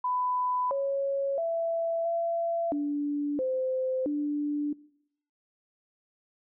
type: tone with pitch steps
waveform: sine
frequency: 998 / 552 / 666 / 675 / 290.4 / 518 / 293.4 Hz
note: B5 / C#5 / E5 / E5 / D4 / C5 / D4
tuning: +18 / -7 / +18 / +41 / -19 / -17 / -2 cents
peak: -26 dBFS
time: 0.04-4.73 s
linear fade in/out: 5 ms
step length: 670 ms
effects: noise-tail reverb RT60 0.7 s tail -21 dB re dry